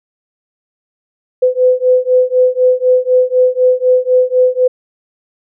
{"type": "beating tone pair", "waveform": "sine", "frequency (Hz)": [504, 508], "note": ["B4", "B4"], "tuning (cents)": [35, 49], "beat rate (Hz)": 4, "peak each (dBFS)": -11, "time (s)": [1.42, 4.68], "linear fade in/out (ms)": 10, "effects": []}